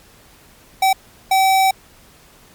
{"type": "tone bursts at uneven times", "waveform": "square", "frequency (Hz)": 767, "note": "G5", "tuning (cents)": -38, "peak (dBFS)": -12, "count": 2, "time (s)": [[0.82, 0.93], [1.31, 1.71]], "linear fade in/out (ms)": 5, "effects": ["pink hiss -48 dBFS RMS until 2.54 s", "MP3 96 kbps"]}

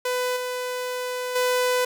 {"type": "tone with level steps", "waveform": "sawtooth", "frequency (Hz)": 499.8, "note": "B4", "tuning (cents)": 21, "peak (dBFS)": [-19, -23, -16], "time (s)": [0.05, 1.85], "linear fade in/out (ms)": 5, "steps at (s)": [0.36, 1.35], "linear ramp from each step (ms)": 10, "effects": []}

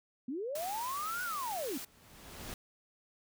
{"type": "linear two-way sweep", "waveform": "sine", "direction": "up then down", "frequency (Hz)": [233.8, 1489, 233.8], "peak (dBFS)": -35, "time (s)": [0.28, 1.78], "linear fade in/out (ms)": 5, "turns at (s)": 1.23}
{"type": "noise", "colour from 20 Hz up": "white", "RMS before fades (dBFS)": -44, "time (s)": [0.55, 1.85], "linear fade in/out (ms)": 5}
{"type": "noise with exponential growth", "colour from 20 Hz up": "pink", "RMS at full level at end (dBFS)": -42, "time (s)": [1.39, 2.54], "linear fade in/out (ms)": 2, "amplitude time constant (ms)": 250}
{"effects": []}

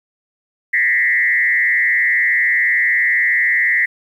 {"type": "tone with frequency modulation", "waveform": "sine", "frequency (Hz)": 1947, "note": "B6", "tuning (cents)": -25, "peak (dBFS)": -12, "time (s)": [0.73, 3.86], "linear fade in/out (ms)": 10, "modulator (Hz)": 129, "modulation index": 1.2, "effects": ["8-bit"]}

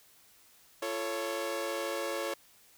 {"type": "chord", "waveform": "sawtooth", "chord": "F augmented", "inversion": "none", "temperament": "equal with one note detuned", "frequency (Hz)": [342, 440, 554.4], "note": ["F4", "A4", "C#5"], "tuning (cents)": [-36, 0, 0], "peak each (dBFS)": [-35, -35, -31], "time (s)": [0.82, 2.34], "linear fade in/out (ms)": 5, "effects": ["white hiss -61 dBFS RMS until 2.77 s"]}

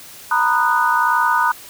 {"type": "chord", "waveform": "sine", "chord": "B major seventh", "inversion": "third", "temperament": "just", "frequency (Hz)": [926, 987.8, 1234.7, 1481.6], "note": ["A#5", "B5", "D#6", "F#6"], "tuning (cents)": [-12, 0, -14, 2], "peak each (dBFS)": -19, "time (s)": [0.31, 1.52], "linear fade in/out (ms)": 5, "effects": ["white hiss -39 dBFS RMS until 1.69 s"]}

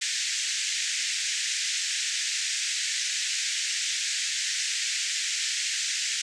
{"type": "band-pass noise", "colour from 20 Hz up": "white", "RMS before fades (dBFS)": -29, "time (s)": [0.01, 6.22], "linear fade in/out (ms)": 10, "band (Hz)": [1700, 7800], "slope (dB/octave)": 48, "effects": []}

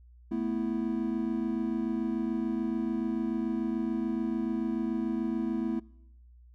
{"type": "chord", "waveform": "triangle", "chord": "A suspended second", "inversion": "none", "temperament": "equal", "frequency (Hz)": [220, 246.9, 329.6], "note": ["A3", "B3", "E4"], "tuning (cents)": [0, 0, 0], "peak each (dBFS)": -31, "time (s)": [0.31, 5.8], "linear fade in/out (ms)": 10, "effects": ["noise-tail reverb RT60 0.9 s tail -25 dB re dry", "added 60 Hz sine -52 dBFS peak until 6.54 s"]}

